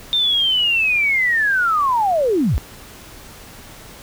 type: linear sweep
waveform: sine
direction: down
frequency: 3634 to 38 Hz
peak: -14 dBFS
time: 0.13-2.58 s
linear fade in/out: 0 ms
effects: pink hiss -40 dBFS RMS until 4.02 s